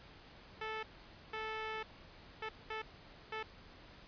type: tone bursts at uneven times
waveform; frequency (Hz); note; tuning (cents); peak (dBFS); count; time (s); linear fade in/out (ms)
10% pulse; 437.8; A4; -9; -31; 5; 0.61-0.83 / 1.33-1.83 / 2.42-2.49 / 2.7-2.82 / 3.32-3.43; 5
effects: pink hiss -57 dBFS RMS until 4.07 s + resampled to 11025 Hz